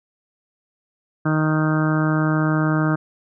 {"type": "harmonic tone", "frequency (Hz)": 155.56, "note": "D#3", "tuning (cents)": 0, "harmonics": [1, 2, 3, 4, 5, 6, 7, 8, 9, 10], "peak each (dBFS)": [-19, -21, -34, -29, -35, -34, -34, -29, -31, -30], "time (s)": [1.25, 2.96], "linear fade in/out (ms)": 10, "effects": []}